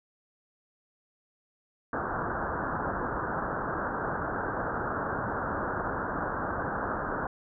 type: low-pass noise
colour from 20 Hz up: white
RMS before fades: -32 dBFS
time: 1.93-7.27 s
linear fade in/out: 2 ms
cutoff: 1600 Hz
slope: 96 dB/octave
effects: none